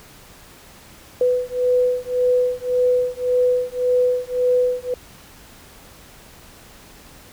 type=beating tone pair; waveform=sine; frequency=497.1 / 498.9 Hz; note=B4 / B4; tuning=+11 / +17 cents; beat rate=1.8 Hz; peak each=-19 dBFS; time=1.21-4.94 s; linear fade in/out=2 ms; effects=pink hiss -45 dBFS RMS until 7.32 s